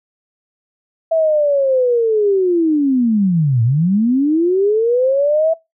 sine linear two-way sweep, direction down then up, 659 to 110 to 659 Hz, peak -11 dBFS, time 1.11-5.54 s, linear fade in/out 10 ms, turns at 3.63 s, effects noise-tail reverb RT60 0.2 s tail -22 dB re dry

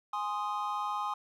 triangle chord, Ab major, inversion none, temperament equal, 830.6 / 1046.5 / 1244.5 Hz, Ab5 / C6 / Eb6, 0 / 0 / 0 cents, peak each -34 dBFS, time 0.13-1.14 s, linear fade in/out 5 ms, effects none

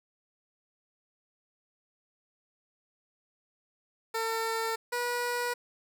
15% pulse tone pair in turn, 450.9 / 485.2 Hz, A4 / B4, +42 / -31 cents, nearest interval minor second, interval 127 cents, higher second, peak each -23 dBFS, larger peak neither, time 4.14-4.76 / 4.92-5.54 s, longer neither, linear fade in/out 10 ms, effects none

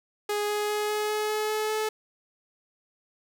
sawtooth tone with pitch steps, 415.3 / 417.7 / 420.1 / 422.6 / 425 / 427.5 / 429.9 / 432.4 Hz, G#4 / G#4 / G#4 / G#4 / G#4 / A4 / A4 / A4, 0 / +10 / +20 / +30 / +40 / -50 / -40 / -30 cents, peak -22 dBFS, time 0.29-1.89 s, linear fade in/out 5 ms, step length 200 ms, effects 9-bit

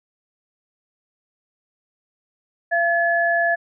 sine tone pair together, 682 / 1712.1 Hz, F5 / A6, -41 / -48 cents, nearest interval octave + major third, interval 1593 cents, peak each -19 dBFS, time 2.71-3.56 s, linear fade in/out 20 ms, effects none

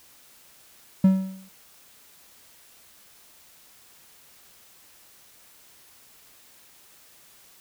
triangle tone with exponential decay, 190 Hz, F#3, 46 cents sharp, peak -9 dBFS, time 1.04-1.49 s, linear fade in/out 5 ms, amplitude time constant 96 ms, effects white hiss -54 dBFS RMS until 7.6 s

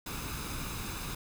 pink noise with comb filter, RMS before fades -38 dBFS, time 0.06-1.15 s, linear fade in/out 5 ms, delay 0.79 ms, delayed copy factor +0.55, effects none

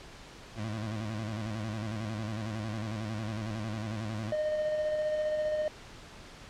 25% pulse tone with vibrato, 108.6 Hz, A2, 22 cents flat, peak -30 dBFS, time 0.55-4.34 s, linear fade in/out 50 ms, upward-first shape square, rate 11 Hz, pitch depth 68 cents each way
triangle tone with tremolo, 612 Hz, D#5, 29 cents flat, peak -25 dBFS, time 4.32-5.68 s, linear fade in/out 2 ms, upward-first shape square, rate 15 Hz, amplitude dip 25%
effects pink hiss -49 dBFS RMS until 6.49 s + low-pass 6000 Hz 12 dB/octave

